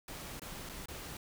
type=noise with dropouts; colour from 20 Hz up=pink; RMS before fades=-45 dBFS; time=0.08-1.17 s; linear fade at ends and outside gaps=2 ms; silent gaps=0.396-0.418 / 0.691-0.695 / 0.858-0.884 s; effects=none